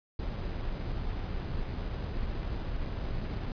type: noise with sample-and-hold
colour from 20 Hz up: brown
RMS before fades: -34 dBFS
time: 0.19-3.52 s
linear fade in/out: 2 ms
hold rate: 4410 Hz
effects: resampled to 11025 Hz